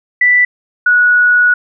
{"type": "tone pair in turn", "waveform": "sine", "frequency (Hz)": [1975.5, 1462.5], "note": ["B6", "F#6"], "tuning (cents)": [0, -21], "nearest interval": "perfect fourth", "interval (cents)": 521, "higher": "first", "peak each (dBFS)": -6, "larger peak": "neither", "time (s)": [[0.21, 0.45], [0.86, 1.54]], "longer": "second", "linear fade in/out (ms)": 5, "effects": []}